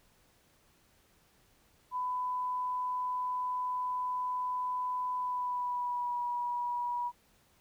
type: tone with pitch glide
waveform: sine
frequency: 1000 to 968.7 Hz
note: B5 to B5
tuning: +21 to -34 cents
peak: -31 dBFS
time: 1.91-7.12 s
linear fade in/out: 50 ms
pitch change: -55 cents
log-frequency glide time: 5.17-6.21 s
effects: pink hiss -67 dBFS RMS until 7.6 s